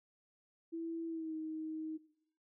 sine tone with pitch glide, 330.3 to 315 Hz, E4 to D#4, +4 to +21 cents, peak -38 dBFS, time 0.72-1.98 s, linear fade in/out 20 ms, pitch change -83 cents, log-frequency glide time 1.07-1.35 s, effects noise-tail reverb RT60 0.7 s tail -18 dB re dry

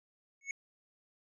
square tone with exponential growth, 2206 Hz, C#7, 9 cents flat, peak -32 dBFS, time 0.41-0.51 s, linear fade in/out 2 ms, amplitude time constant 21 ms, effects resampled to 22050 Hz

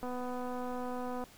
click train, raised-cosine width 1 ms, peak -27 dBFS, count 302, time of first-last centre 0.03-1.239 s, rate 249 Hz, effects pink hiss -57 dBFS RMS until 1.37 s

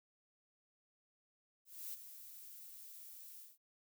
violet noise with ADSR envelope, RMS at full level -44 dBFS, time 1.65-3.58 s, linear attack 280 ms, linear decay 25 ms, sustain -10 dB, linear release 180 ms, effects none

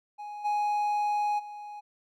triangle tone with level steps, 832 Hz, G#5, 3 cents sharp, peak -35 / -23 / -37 dBFS, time 0.18-1.81 s, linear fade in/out 20 ms, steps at 0.44 / 1.38 s, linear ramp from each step 20 ms, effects none

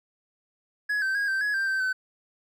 triangle tone with pitch steps, 1680 / 1552 / 1639 / 1560 / 1678 / 1576 / 1553 / 1521 Hz, G#6 / G6 / G#6 / G6 / G#6 / G6 / G6 / F#6, +19 / -18 / -23 / -9 / +17 / +9 / -17 / +47 cents, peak -22 dBFS, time 0.89-1.93 s, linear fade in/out 10 ms, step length 130 ms, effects none

